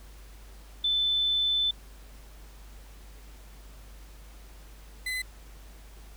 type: tone pair in turn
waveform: sine / 35% pulse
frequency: 3520 / 2022 Hz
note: A7 / B6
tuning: 0 / +40 cents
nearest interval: minor seventh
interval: 960 cents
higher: first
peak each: -23 / -28 dBFS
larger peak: first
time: 0.84-1.71 / 5.06-5.22 s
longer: first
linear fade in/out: 5 ms
effects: added 50 Hz sine -46 dBFS peak until 6.16 s + pink hiss -55 dBFS RMS until 6.16 s